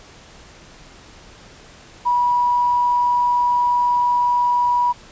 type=tone with tanh clipping; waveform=triangle; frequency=973 Hz; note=B5; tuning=26 cents flat; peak=-14 dBFS; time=2.05-4.93 s; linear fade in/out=20 ms; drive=3 dB; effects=pink hiss -44 dBFS RMS until 5.11 s + resampled to 16000 Hz